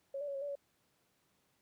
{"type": "tone with pitch steps", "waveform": "sine", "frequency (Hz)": [550, 581, 559, 546, 576, 563], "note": ["C#5", "D5", "C#5", "C#5", "D5", "C#5"], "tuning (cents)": [-14, -19, 14, -26, -34, 27], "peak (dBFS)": -37, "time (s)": [0.14, 0.554], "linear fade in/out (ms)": 5, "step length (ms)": 69, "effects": ["pink hiss -75 dBFS RMS until 1.61 s", "high-pass 100 Hz 12 dB/octave"]}